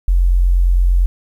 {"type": "tone", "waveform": "sine", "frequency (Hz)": 44.4, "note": "F1", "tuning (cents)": 29, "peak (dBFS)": -9, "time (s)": [0.08, 1.06], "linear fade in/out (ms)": 0, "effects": ["8-bit"]}